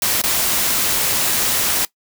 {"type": "noise with dropouts", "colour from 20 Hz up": "white", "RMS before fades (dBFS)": -18, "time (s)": [0.02, 1.85], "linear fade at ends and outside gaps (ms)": 2, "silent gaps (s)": [0.217, 0.237], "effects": ["noise-tail reverb RT60 0.1 s tail -20 dB re dry"]}